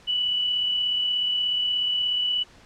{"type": "tone with amplitude modulation", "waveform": "sine", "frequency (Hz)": 2960, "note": "F#7", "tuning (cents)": 0, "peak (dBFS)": -20, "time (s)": [0.07, 2.44], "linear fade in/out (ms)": 20, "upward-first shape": "sine", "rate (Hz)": 36.7, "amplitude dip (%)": 30, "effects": ["pink hiss -52 dBFS RMS until 2.65 s", "low-pass 6000 Hz 12 dB/octave"]}